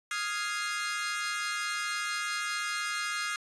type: chord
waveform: sawtooth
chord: F minor seventh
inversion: third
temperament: equal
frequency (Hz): 1244.5 / 1396.9 / 1661.2 / 2093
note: Eb6 / F6 / Ab6 / C7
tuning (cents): 0 / 0 / 0 / 0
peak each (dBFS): -33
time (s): 0.11-3.36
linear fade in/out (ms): 2
effects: resampled to 22050 Hz